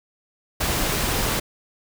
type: noise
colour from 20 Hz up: pink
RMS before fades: -23 dBFS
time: 0.6-1.4 s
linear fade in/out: 10 ms
effects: none